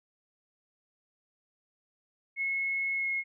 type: tone with pitch glide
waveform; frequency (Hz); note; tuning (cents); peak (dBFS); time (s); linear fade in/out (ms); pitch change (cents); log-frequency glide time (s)
sine; 2180 to 2164; C#7 to C#7; -29 to -42; -28; 2.36-3.24; 50; -13; 2.94-3.08
effects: none